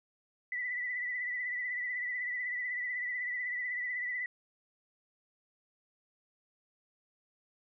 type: tone with vibrato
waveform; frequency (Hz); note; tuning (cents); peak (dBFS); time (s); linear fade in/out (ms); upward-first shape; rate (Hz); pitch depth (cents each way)
sine; 1975.5; B6; 0; -33; 0.52-4.26; 2; triangle; 16; 53
effects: none

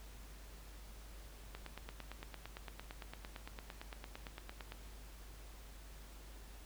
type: click train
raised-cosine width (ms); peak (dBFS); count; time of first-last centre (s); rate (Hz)
0.3; -30; 29; 1.55-4.721; 8.83
effects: added 50 Hz sine -52 dBFS peak until 6.65 s + pink hiss -59 dBFS RMS until 6.65 s

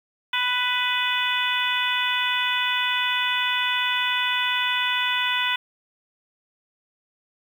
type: harmonic tone with a mistuned harmonic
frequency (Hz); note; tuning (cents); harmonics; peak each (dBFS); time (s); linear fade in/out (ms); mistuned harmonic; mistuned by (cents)
495.7; B4; +6; 2 / 3 / 4 / 5 / 6 / 7; -28 / -28 / -28 / -28 / -28 / -28; 0.33-5.56; 5; 5; +16
effects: 8-bit

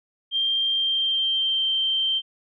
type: tone with pitch glide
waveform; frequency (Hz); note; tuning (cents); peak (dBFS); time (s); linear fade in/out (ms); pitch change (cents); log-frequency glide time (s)
sine; 3178 to 3134; G7 to G7; +23 to -1; -20; 0.31-2.22; 50; -24; 0.7-1.65
effects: none

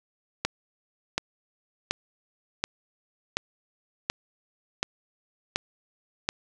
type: click train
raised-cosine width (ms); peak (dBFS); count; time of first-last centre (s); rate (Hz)
0.2; -7; 9; 0.45-6.289; 1.37
effects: none

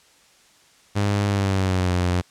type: tone with pitch glide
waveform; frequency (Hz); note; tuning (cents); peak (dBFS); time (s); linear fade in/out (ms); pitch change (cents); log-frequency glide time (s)
sawtooth; 101.6 to 89.48; G#2 to F2; -38 to +43; -15; 0.95-2.22; 20; -219; 1.26-1.94
effects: white hiss -55 dBFS RMS until 2.3 s + low-pass 8000 Hz 12 dB/octave

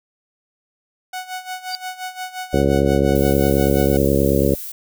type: tone with tremolo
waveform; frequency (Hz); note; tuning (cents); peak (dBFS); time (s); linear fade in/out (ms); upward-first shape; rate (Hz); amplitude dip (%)
sawtooth; 740; F#5; 0; -21; 1.13-3.97; 5; sine; 5.7; 80
type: tone with exponential growth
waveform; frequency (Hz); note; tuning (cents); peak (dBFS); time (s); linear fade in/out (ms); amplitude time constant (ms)
sine; 4699; D8; 0; -18; 1.66-1.75; 0; 19
type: harmonic tone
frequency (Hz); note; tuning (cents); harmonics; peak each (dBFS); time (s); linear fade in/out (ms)
69.3; C#2; 0; 1 / 2 / 3 / 4 / 5 / 6 / 7 / 8; -22 / -22 / -22 / -22 / -22 / -22 / -22 / -22; 2.53-4.55; 5
type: noise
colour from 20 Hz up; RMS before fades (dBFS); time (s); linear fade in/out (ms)
violet; -31; 3.15-4.72; 5
effects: none

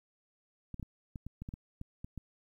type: clicks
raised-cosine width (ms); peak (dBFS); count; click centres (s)
5; -29; 11; 0.743 / 0.797 / 0.828 / 1.158 / 1.266 / 1.42 / 1.489 / 1.539 / 1.814 / 2.045 / 2.177
effects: 11-bit

